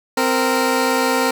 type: tone pair together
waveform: 15% pulse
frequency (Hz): 260.1 / 462.9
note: C4 / A#4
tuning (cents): -10 / -12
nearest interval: minor seventh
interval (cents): 998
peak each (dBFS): -12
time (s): 0.17-1.31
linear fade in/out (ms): 5
effects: none